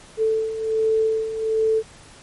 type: beating tone pair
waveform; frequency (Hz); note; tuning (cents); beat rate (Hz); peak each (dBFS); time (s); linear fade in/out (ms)
sine; 440.2 / 441.5; A4 / A4; +1 / +6; 1.3; -25 / -19; 0.17-1.83; 50
effects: pink hiss -46 dBFS RMS until 2.22 s + MP3 48 kbps